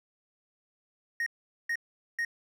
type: tone bursts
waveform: triangle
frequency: 1864.7 Hz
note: A#6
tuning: in tune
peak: -26 dBFS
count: 3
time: 1.2-2.249 s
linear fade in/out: 2 ms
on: 63 ms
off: 430 ms
effects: none